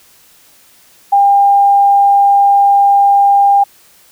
sine tone, 801 Hz, G5, 37 cents sharp, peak -5 dBFS, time 1.12-3.64 s, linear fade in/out 10 ms, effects white hiss -46 dBFS RMS until 4.11 s

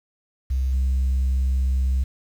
sine tone with level steps, 65.41 Hz, C2, in tune, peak -18 / -16 dBFS, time 0.5-2.04 s, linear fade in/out 10 ms, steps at 0.72 s, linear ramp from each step 20 ms, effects tanh soft clip ceiling -16 dBFS + 8-bit

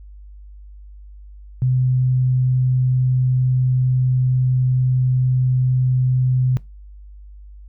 sine tone, 127.8 Hz, C3, 40 cents flat, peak -14 dBFS, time 1.62-6.57 s, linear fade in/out 0 ms, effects noise-tail reverb RT60 0.2 s tail -20 dB re dry + added 50 Hz sine -37 dBFS peak until 7.68 s

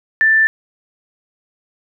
sine tone, 1770 Hz, A6, 10 cents sharp, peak -9 dBFS, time 0.21-0.47 s, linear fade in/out 0 ms, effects none

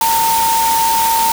sine tone in noise, 910 Hz, A#5, 42 cents flat, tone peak -12 dBFS, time 0.01-1.32 s, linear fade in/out 2 ms, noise white, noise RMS -19 dBFS, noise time 0.01-1.32 s, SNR +4 dB, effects none

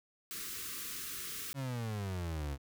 white band-stop noise, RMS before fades -42 dBFS, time 0.31-1.53 s, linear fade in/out 0 ms, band 480 to 1100 Hz, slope 96 dB/octave
35% pulse exponential sweep, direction down, 140.8 to 67.5 Hz, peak -34 dBFS, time 1.54-2.58 s, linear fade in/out 50 ms
effects none

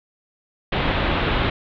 pink low-pass noise, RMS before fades -21 dBFS, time 0.72-1.5 s, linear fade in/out 5 ms, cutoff 3700 Hz, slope 48 dB/octave, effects none

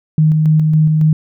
sine tone with tremolo, 155.56 Hz, D#3, in tune, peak -7 dBFS, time 0.18-1.13 s, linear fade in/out 2 ms, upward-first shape square, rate 3.6 Hz, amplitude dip 25%, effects none

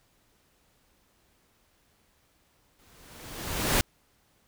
pink noise with exponential growth, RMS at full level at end -22 dBFS, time 2.79-3.81 s, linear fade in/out 0 ms, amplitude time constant 220 ms, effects pink hiss -67 dBFS RMS until 4.47 s

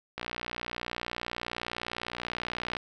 click train, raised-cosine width 0.3 ms, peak -17 dBFS, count 156, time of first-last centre 0.18-2.768 s, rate 59.9 Hz, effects none

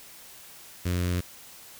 sawtooth tone with notch filter, 89 Hz, F2, 33 cents sharp, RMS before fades -27 dBFS, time 0.85-1.21 s, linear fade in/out 10 ms, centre 820 Hz, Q 1, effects white hiss -48 dBFS RMS until 1.79 s

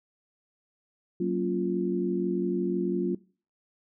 sine chord, Gb major seventh, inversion none, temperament equal with one note detuned, 187.15 / 233.1 / 277.2 / 349.2 Hz, Gb3 / Bb3 / Db4 / F4, +20 / 0 / 0 / 0 cents, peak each -29 / -34 / -34 / -28 dBFS, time 1.2-3.15 s, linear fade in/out 5 ms, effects noise-tail reverb RT60 0.4 s tail -22 dB re dry

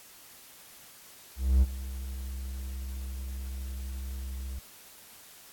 triangle tone with ADSR envelope, 65.2 Hz, C2, 5 cents flat, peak -15 dBFS, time 1.36-4.59 s, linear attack 260 ms, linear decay 34 ms, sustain -17 dB, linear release 4 ms, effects white hiss -52 dBFS RMS until 5.52 s + AAC 64 kbps

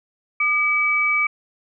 sine tone pair together, 1212 / 2288 Hz, D#6 / D7, -46 / -46 cents, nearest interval major seventh, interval 1100 cents, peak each -24 / -17 dBFS, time 0.4-1.27 s, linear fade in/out 5 ms, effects none

